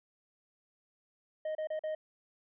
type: tone with dropouts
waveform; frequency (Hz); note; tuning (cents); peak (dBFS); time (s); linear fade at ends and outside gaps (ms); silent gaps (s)
triangle; 622.3; D#5; 0; -31; 1.45-1.95; 5; 1.551-1.581 / 1.672-1.702 / 1.793-1.836
effects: resampled to 8000 Hz